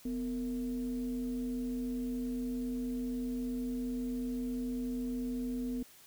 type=tone with frequency modulation; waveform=sine; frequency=250 Hz; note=B3; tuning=21 cents sharp; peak=-33 dBFS; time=0.05-5.83 s; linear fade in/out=5 ms; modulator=207 Hz; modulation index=0.48; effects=white hiss -58 dBFS RMS until 6.06 s